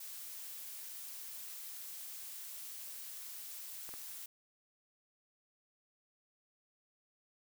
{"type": "noise", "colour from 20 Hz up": "blue", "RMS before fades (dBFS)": -47, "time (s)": [0, 4.26], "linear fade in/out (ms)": 5}
{"type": "clicks", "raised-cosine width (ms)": 0.5, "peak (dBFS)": -35, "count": 2, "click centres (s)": [3.891, 3.939]}
{"effects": []}